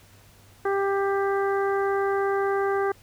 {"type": "harmonic tone", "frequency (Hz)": 394.8, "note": "G4", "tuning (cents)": 12, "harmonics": [1, 2, 3, 4, 5], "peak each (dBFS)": [-23, -29, -31, -33, -40], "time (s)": [0.65, 2.92], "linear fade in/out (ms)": 5, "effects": ["added 99 Hz sine -55 dBFS peak until 3.02 s", "pink hiss -55 dBFS RMS until 3.02 s"]}